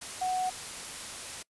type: tone in noise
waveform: sine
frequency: 740 Hz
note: F#5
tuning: in tune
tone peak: -27 dBFS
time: 0.21-0.5 s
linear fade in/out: 10 ms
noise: white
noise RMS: -40 dBFS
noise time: 0.01-1.43 s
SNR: +10 dB
effects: noise-tail reverb RT60 0.1 s tail -24 dB re dry + resampled to 24000 Hz